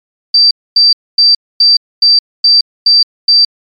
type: tone bursts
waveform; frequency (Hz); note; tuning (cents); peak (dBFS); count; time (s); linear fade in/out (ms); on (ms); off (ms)
sine; 4671; D8; -10; -3; 8; 0.34-3.45; 5; 170; 250
effects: MP3 96 kbps